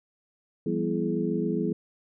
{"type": "tone cluster", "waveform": "sine", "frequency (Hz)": [171, 198.3, 245.6, 333, 423.6], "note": ["F3", "G3", "B3", "E4", "G#4"], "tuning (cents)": [-36, 20, -9, 18, 34], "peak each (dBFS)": -31, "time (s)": [0.66, 1.73], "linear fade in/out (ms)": 5, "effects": []}